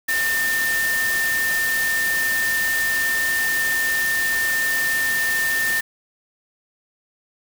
sine tone in noise, 1800 Hz, A6, 39 cents sharp, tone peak -19 dBFS, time 0.08-5.81 s, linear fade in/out 10 ms, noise white, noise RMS -27 dBFS, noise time 0.08-5.81 s, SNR +5 dB, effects none

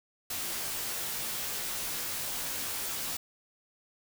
white noise with comb filter, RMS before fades -35 dBFS, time 0.3-3.17 s, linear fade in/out 5 ms, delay 16 ms, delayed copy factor -0.7, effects none

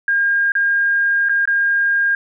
sine tone with dropouts, 1614 Hz, G#6, 50 cents flat, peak -13 dBFS, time 0.08-2.15 s, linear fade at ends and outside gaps 2 ms, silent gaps 0.52-0.552 / 1.287-1.294 / 1.455-1.475 s, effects none

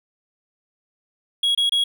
triangle tone bursts, 3318 Hz, G#7, 2 cents flat, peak -15 dBFS, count 3, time 1.43-1.84 s, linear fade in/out 5 ms, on 120 ms, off 25 ms, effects none

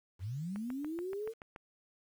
sine linear sweep, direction up, 81.8 to 459.5 Hz, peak -36 dBFS, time 0.19-1.34 s, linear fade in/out 50 ms
click train, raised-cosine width 0.5 ms, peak -32 dBFS, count 8, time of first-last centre 0.56-1.561 s, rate 6.99 Hz
effects 10-bit

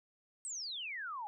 sine exponential sweep, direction down, 8440 to 805 Hz, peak -39 dBFS, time 0.45-1.27 s, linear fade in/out 0 ms, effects none

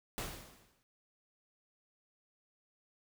pink noise with exponential decay, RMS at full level -38 dBFS, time 0.18-0.83 s, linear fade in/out 0 ms, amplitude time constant 140 ms, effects none

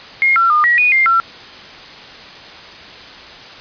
sine tone with pitch steps, 2140 / 1356 / 1215 / 1916 / 2466 / 2107 / 1353 Hz, C7 / E6 / D#6 / A#6 / D#7 / C7 / E6, +38 / +49 / -42 / +47 / -16 / +12 / +45 cents, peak -9 dBFS, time 0.22-1.2 s, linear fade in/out 0 ms, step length 140 ms, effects white hiss -35 dBFS RMS until 3.6 s + resampled to 11025 Hz

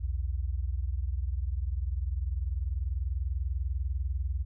sine tone pair together, 60.3 / 80.49 Hz, B1 / E2, -41 / -41 cents, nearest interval perfect fourth, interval 500 cents, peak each -30 / -33 dBFS, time 0-4.45 s, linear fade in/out 20 ms, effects none

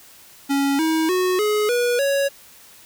square tone with pitch steps, 278.2 / 319.6 / 367.1 / 421.7 / 484.4 / 556.4 Hz, C#4 / D#4 / F#4 / G#4 / B4 / C#5, +6 / +47 / -14 / +26 / -34 / +6 cents, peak -18 dBFS, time 0.49-2.29 s, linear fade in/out 20 ms, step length 300 ms, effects white hiss -47 dBFS RMS until 2.85 s

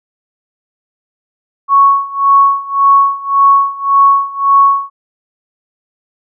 sine tone with tremolo, 1108.7 Hz, C#6, in tune, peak -3 dBFS, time 1.68-4.9 s, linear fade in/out 50 ms, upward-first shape sine, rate 1.8 Hz, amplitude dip 90%, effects none

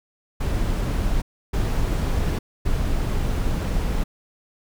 brown noise bursts at uneven times, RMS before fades -22 dBFS, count 3, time 0.4-1.22 / 1.53-2.39 / 2.65-4.04 s, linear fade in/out 10 ms, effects none

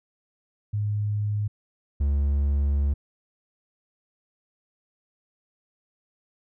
sine / triangle tone pair in turn, 104.3 / 70.83 Hz, G#2 / C#2, +8 / +38 cents, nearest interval perfect fifth, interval 670 cents, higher first, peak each -23 / -18 dBFS, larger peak second, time 0.73-1.48 / 2-2.94 s, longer second, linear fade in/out 10 ms, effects none

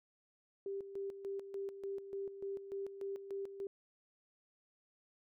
sine tone with tremolo, 394.1 Hz, G4, 9 cents sharp, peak -38 dBFS, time 0.66-3.67 s, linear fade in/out 2 ms, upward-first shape square, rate 3.4 Hz, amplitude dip 65%, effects none

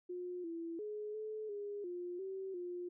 sine tone with pitch steps, 358.1 / 333.4 / 421.8 / 431.7 / 408.9 / 353.8 / 383.4 / 354.3 Hz, F4 / E4 / G#4 / A4 / G#4 / F4 / G4 / F4, +43 / +20 / +27 / -33 / -27 / +23 / -38 / +25 cents, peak -40 dBFS, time 0.09-2.89 s, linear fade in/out 10 ms, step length 350 ms, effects none

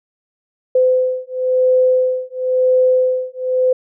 sine beating tone pair, 510 / 510.97 Hz, C5 / C5, -44 / -41 cents, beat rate 0.97 Hz, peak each -15 dBFS, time 0.75-3.73 s, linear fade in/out 5 ms, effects none

